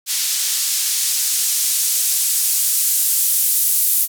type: noise with band-pass filter sweep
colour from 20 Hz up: blue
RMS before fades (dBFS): -18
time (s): 0.06-4.08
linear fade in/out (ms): 50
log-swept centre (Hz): 4600 to 12000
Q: 0.77
effects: none